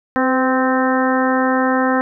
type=harmonic tone with a mistuned harmonic; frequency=260 Hz; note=C4; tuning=11 cents flat; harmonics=1 / 2 / 3 / 4 / 5 / 6 / 7; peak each=-17 / -20 / -22 / -23 / -24 / -25 / -25 dBFS; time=0.16-2.01 s; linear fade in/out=0 ms; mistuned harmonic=2; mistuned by=-21 cents; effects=none